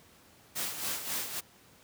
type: noise with tremolo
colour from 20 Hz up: white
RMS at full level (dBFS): -33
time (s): 0.55-1.41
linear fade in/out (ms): 20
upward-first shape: sine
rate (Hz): 3.7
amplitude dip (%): 60
effects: pink hiss -59 dBFS RMS until 1.83 s + high-pass 80 Hz 12 dB/octave